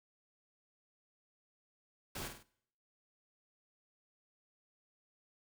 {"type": "noise with echo", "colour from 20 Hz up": "pink", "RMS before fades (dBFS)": -43, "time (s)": [2.15, 2.28], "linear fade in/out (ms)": 5, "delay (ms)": 50, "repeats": 3, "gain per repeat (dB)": -6, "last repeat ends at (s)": 2.43, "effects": ["noise-tail reverb RT60 0.7 s tail -22 dB re dry"]}